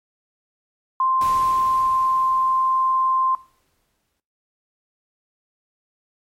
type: tone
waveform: sine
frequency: 1046.5 Hz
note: C6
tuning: in tune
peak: -16 dBFS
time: 1-3.35 s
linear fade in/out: 2 ms
type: noise with exponential decay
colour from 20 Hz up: pink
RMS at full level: -34 dBFS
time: 1.21-4.2 s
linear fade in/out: 2 ms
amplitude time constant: 650 ms
effects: noise-tail reverb RT60 0.5 s tail -20 dB re dry + MP3 64 kbps